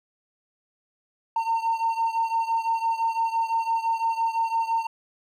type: beating tone pair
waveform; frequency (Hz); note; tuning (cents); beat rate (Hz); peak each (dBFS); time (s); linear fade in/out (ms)
triangle; 908 / 913.9; A#5 / A#5; -46 / -35; 5.9; -21 / -24; 1.36-4.87; 5
effects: tanh soft clip ceiling -17 dBFS